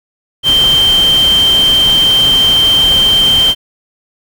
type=tone in noise; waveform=sine; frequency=3136 Hz; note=G7; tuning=in tune; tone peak=-6 dBFS; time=0.43-3.55 s; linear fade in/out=50 ms; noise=pink; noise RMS=-20 dBFS; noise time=0.43-3.55 s; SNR=+11 dB; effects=none